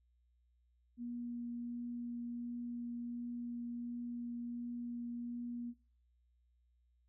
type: tone with vibrato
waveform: sine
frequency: 239.2 Hz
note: A#3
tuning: 45 cents sharp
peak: -40 dBFS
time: 0.97-5.74 s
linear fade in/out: 50 ms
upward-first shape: triangle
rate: 1.4 Hz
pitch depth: 8 cents each way
effects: noise-tail reverb RT60 0.4 s tail -18 dB re dry + added 60 Hz sine -70 dBFS peak until 7.08 s